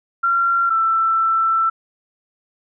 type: tone pair in turn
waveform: sine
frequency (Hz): 1373 / 1333.1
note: F6 / E6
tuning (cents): -30 / +19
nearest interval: minor second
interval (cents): 51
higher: first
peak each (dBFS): -14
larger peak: neither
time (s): 0.23-0.7 / 0.7-1.7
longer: second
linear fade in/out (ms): 10
effects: none